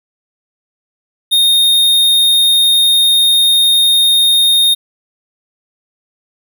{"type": "tone", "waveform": "square", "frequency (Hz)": 3691, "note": "A#7", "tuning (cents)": -18, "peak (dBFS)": -8, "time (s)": [1.31, 4.75], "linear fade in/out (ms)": 20, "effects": []}